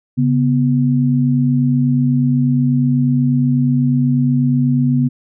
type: tone pair together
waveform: sine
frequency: 138.67 / 246.9 Hz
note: C#3 / B3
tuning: +1 / 0 cents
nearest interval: minor seventh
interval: 999 cents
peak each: -14 dBFS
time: 0.17-5.09 s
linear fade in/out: 20 ms
effects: none